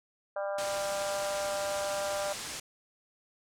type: harmonic tone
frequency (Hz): 198.6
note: G3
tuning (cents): +23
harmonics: 3 / 4 / 5 / 6 / 7 / 8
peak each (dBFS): -32 / -39 / -45 / -45 / -44 / -48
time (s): 0.36-2.33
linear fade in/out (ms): 5
type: low-pass noise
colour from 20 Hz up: white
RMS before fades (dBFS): -40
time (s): 0.58-2.6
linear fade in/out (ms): 5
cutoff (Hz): 8900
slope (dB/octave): 24
effects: none